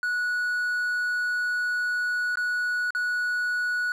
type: tone with dropouts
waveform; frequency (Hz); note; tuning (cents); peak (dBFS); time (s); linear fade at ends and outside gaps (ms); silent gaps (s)
triangle; 1467; F#6; -15; -22; 0.03-3.92; 1; 2.356-2.372 / 2.906-2.949
effects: none

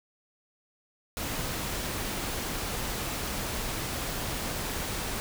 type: noise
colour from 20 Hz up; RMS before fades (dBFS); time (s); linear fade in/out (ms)
pink; -33; 1.17-5.2; 0
effects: none

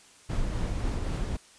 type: noise with tremolo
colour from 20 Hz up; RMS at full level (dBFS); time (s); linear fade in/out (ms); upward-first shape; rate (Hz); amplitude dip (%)
brown; -28; 0.29-1.37; 10; triangle; 3.8; 30
effects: white hiss -55 dBFS RMS until 1.58 s + resampled to 22050 Hz

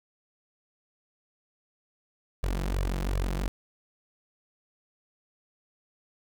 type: tone with flanger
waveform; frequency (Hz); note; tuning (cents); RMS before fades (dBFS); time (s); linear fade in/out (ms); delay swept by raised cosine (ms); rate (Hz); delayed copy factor
sawtooth; 46.25; F#1; 0; -29; 2.43-3.48; 0; 1.7 to 6.1; 2.7; +0.95
effects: none

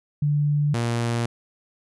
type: tone pair in turn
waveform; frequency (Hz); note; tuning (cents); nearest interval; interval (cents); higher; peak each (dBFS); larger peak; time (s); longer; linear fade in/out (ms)
sine / sawtooth; 146.83 / 117.66; D3 / A#2; 0 / +17; major third; 383; first; -18; neither; 0.22-0.74 / 0.74-1.26; neither; 5
effects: resampled to 24000 Hz

